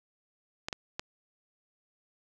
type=clicks; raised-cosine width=0.2 ms; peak=-16 dBFS; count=3; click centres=0.685 / 0.728 / 0.995 s; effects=none